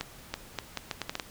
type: accelerating click train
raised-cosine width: 0.2 ms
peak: -14 dBFS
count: 9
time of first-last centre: 0.01-1.198 s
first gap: 330 ms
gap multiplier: 0.75
effects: pink hiss -50 dBFS RMS until 1.3 s